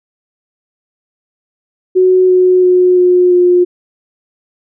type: tone with pitch steps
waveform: sine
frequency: 370 / 366.6 / 363.2 / 359.9 / 356.6 Hz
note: F#4 / F#4 / F#4 / F#4 / F4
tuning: 0 / -16 / -32 / -48 / +36 cents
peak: -5 dBFS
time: 1.95-3.65 s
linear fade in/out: 20 ms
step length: 340 ms
effects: none